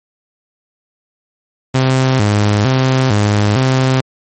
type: tone with vibrato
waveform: sawtooth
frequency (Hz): 116.54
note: A#2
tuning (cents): 0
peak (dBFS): -6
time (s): 1.74-4.01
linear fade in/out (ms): 10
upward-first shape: square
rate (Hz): 1.1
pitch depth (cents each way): 200
effects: MP3 32 kbps